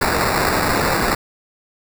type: noise with sample-and-hold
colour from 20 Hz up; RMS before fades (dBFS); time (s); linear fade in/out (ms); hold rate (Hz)
blue; -18; 0.01-1.15; 5; 3150
effects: none